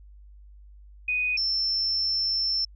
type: tone pair in turn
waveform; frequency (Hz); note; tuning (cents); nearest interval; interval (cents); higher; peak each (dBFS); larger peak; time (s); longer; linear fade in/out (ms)
sine; 2489 / 5351; D#7 / E8; 0 / +25; octave + minor second; 1325; second; -23; neither; 1.08-1.37 / 1.37-2.65; second; 5
effects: added 50 Hz sine -46 dBFS peak until 2.75 s